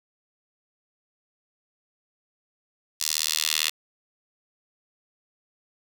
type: tone with high-pass filter sweep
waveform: 10% pulse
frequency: 77.78 Hz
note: D#2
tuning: in tune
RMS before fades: -26 dBFS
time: 3-3.7 s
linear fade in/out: 10 ms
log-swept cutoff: 5100 to 3100 Hz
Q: 1.5
effects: 7-bit